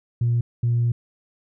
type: tone bursts at uneven times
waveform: sine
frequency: 118.7 Hz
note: A#2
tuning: 32 cents sharp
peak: -16 dBFS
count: 2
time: 0.21-0.41 / 0.63-0.92 s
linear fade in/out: 5 ms
effects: tanh soft clip ceiling -14 dBFS